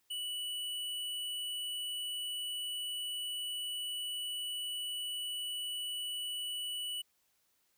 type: tone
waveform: square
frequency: 2956 Hz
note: F#7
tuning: 2 cents flat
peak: -37 dBFS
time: 0.1-7.02 s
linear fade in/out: 10 ms
effects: white hiss -75 dBFS RMS until 7.77 s